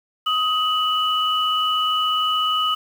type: tone pair together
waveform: sine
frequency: 1256.8 / 2960 Hz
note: D#6 / F#7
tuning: +17 / 0 cents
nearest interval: octave + minor third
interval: 1483 cents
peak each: -20 / -21 dBFS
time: 0.26-2.75 s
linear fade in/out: 10 ms
effects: 7-bit